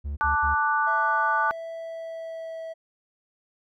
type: tone bursts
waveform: triangle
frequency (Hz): 71.9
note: D2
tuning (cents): -36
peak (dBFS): -26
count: 3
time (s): 0.04-0.552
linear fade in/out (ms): 20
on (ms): 130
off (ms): 61
type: chord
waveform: sine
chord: D major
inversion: second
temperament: equal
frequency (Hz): 880 / 1174.7 / 1480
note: A5 / D6 / F#6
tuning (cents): 0 / 0 / 0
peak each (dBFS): -25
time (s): 0.21-1.51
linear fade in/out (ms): 0
type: tone with pitch glide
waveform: triangle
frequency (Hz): 659.3 to 651.4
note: E5 to E5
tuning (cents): 0 to -21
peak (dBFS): -31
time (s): 0.86-2.74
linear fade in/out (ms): 20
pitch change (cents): -21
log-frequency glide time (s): 1.72-2.61
effects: none